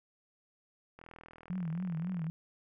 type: click train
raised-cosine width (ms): 0.5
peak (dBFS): -36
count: 53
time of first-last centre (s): 0.99-2.268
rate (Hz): 40.7
type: tone with vibrato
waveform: sine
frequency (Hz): 172.3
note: F3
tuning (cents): -23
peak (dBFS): -33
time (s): 1.5-2.3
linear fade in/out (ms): 0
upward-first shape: triangle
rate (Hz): 3.7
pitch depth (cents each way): 170
effects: none